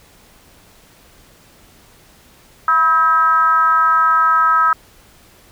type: tone with frequency modulation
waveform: sine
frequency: 1286 Hz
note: E6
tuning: 43 cents flat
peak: -10 dBFS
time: 2.68-4.73 s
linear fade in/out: 2 ms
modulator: 303 Hz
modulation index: 0.66
effects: pink hiss -48 dBFS RMS until 5.51 s